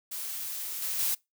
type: noise with level steps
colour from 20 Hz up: blue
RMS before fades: -36 / -32 / -28 dBFS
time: 0.11-1.15 s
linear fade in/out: 10 ms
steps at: 0.82 / 0.99 s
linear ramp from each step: 2 ms
effects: noise-tail reverb RT60 0.2 s tail -24 dB re dry